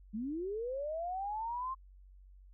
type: linear sweep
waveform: sine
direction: up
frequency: 200 to 1070 Hz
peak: -35 dBFS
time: 0.13-1.75 s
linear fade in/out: 20 ms
effects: added 47 Hz sine -54 dBFS peak until 2.53 s